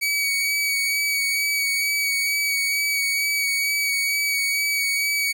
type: tone with vibrato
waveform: sawtooth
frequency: 2262 Hz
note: C#7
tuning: 34 cents sharp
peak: -17 dBFS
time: 0.01-5.33 s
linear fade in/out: 20 ms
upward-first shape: sine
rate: 2.2 Hz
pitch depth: 19 cents each way
effects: none